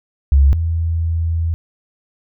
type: tone pair in turn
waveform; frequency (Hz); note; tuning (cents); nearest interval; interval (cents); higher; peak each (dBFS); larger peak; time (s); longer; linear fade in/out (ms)
sine; 69.3 / 82.63; C#2 / E2; 0 / +5; minor third; 305; second; -7 / -15; first; 0.32-0.53 / 0.53-1.54; second; 0
effects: none

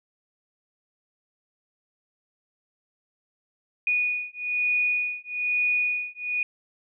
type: beating tone pair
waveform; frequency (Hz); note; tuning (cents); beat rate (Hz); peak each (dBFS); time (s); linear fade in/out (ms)
sine; 2464 / 2465.1; D#7 / D#7; -17 / -17; 1.1; -26; 3.87-6.43; 2
effects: none

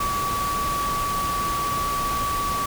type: tone in noise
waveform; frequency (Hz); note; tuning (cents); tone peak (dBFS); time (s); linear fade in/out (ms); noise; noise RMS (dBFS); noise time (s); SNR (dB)
sine; 1141; C#6; +50; -23; 0-2.66; 5; pink; -30; 0-2.66; +4
effects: none

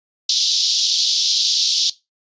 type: band-pass noise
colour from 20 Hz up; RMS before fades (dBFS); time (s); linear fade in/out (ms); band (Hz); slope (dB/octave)
white; -18; 0.29-1.9; 5; 3400 to 5700; 48
effects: noise-tail reverb RT60 0.2 s tail -17 dB re dry + resampled to 16000 Hz

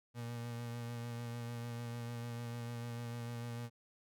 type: tone with vibrato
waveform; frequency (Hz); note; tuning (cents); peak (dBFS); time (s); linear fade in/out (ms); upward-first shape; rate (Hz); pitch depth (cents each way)
35% pulse; 118.5; A#2; +29; -39; 0.14-3.7; 50; sine; 6.7; 20
effects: none

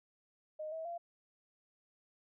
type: tone with pitch steps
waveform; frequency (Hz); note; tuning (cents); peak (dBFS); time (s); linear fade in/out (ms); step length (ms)
sine; 618 / 645 / 686; D#5 / E5 / F5; -12 / -38 / -31; -39; 0.59-0.98; 10; 130
effects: none

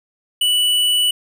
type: tone with tanh clipping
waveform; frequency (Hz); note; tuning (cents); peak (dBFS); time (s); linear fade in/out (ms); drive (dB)
sine; 2960; F#7; 0; -15; 0.41-1.11; 5; 15
effects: none

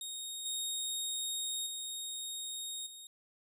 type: tone with level steps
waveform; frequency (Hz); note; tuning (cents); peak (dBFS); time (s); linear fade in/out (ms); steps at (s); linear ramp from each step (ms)
20% pulse; 3729; A#7; 0; -34 / -29 / -33 / -42; 0.01-3.07; 2; 0.45 / 1.66 / 2.86; 10
effects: none

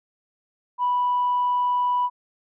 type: tone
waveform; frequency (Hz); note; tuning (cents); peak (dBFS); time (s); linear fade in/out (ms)
sine; 985; B5; -5; -18; 0.78-2.1; 50
effects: tanh soft clip ceiling -15 dBFS

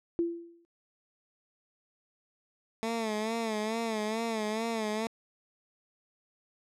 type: tone with exponential decay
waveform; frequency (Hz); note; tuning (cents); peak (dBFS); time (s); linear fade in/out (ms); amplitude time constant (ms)
sine; 339.5; F4; -49; -23; 0.19-0.65; 0; 98
type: tone with vibrato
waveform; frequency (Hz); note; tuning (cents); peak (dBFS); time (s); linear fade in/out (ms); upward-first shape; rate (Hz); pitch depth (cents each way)
15% pulse; 221.1; A3; +9; -24; 2.83-5.07; 0; sine; 2.3; 76
effects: low-pass 9000 Hz 12 dB/octave

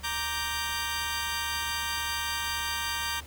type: chord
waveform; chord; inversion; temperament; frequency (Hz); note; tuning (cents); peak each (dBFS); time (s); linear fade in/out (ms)
15% pulse; G minor; first; equal; 932.3 / 1174.7 / 1568; Bb5 / D6 / G6; 0 / 0 / 0; -27 / -29 / -27; 0.03-3.21; 20
effects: added 73 Hz sine -44 dBFS peak until 3.26 s + pink hiss -50 dBFS RMS until 3.26 s

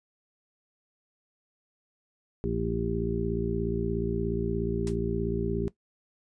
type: harmonic tone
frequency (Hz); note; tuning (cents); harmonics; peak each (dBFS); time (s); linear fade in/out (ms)
56.9; A#1; -41; 1 / 2 / 3 / 4 / 6 / 7; -34 / -36 / -33 / -34 / -35 / -32; 2.44-5.68; 0
type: noise with exponential decay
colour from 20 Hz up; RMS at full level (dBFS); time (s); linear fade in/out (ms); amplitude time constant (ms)
white; -36; 4.87-4.96; 1; 19
effects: noise-tail reverb RT60 0.1 s tail -17 dB re dry + resampled to 22050 Hz

